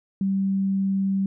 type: tone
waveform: sine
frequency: 194.2 Hz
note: G3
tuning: 16 cents flat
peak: -20 dBFS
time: 0.21-1.26 s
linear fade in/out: 2 ms
effects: none